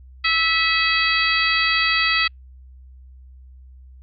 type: harmonic tone with a mistuned harmonic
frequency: 655 Hz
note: E5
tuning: 11 cents flat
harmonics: 2 / 3 / 4 / 5 / 6 / 7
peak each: -24 / -21 / -22 / -26 / -26 / -25 dBFS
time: 0.24-2.28 s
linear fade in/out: 10 ms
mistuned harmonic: 4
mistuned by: -38 cents
effects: added 64 Hz sine -41 dBFS peak until 4.02 s + Opus 48 kbps